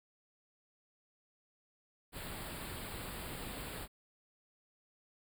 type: band-stop noise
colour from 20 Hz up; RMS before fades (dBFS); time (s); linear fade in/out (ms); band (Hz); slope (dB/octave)
pink; -44; 2.12-3.88; 50; 4800 to 7600; 96
effects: none